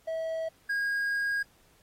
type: tone pair in turn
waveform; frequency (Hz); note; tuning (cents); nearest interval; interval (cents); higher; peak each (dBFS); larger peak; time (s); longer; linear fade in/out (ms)
triangle; 648 / 1632.9; E5 / G#6; -30 / -30; octave + major third; 1600; second; -28 / -25; second; 0.07-0.49 / 0.69-1.43; second; 10
effects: pink hiss -64 dBFS RMS until 1.82 s + AAC 48 kbps